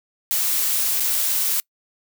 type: noise with dropouts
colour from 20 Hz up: blue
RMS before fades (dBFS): -21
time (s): 0.31-1.6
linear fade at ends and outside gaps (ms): 0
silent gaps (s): 0.999-1.004
effects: noise-tail reverb RT60 0.1 s tail -26 dB re dry